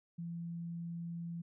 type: tone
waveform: sine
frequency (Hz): 169.4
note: E3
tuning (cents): +48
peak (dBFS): -39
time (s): 0.18-1.42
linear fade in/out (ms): 10
effects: none